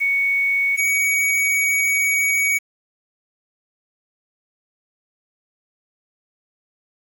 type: tone pair in turn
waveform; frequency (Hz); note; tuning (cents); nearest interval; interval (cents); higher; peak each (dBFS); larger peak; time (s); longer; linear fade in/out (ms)
sine / square; 2226 / 2253; C#7 / C#7; +7 / +28; unison; 21; second; -16 / -17; first; 0-0.77 / 0.77-2.59; second; 20
effects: 7-bit